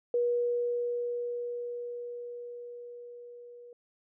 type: tone with level ramp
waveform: sine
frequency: 481.7 Hz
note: B4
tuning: 43 cents flat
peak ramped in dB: -24 to -47 dBFS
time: 0.14-3.73 s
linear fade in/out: 2 ms
effects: none